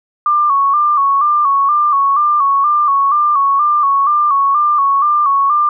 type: tone with vibrato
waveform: sine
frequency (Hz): 1150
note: D6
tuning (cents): -37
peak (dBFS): -9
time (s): 0.26-5.69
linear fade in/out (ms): 2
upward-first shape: square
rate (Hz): 2.1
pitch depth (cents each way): 64
effects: none